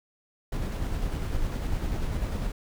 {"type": "noise with tremolo", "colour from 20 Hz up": "brown", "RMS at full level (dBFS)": -28, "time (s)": [0.52, 2.52], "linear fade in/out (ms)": 5, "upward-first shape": "square", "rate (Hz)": 10, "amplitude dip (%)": 25, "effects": []}